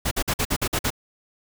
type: noise bursts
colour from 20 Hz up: pink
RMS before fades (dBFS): -23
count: 8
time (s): 0.05-0.904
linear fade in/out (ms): 10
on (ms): 63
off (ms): 50
effects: none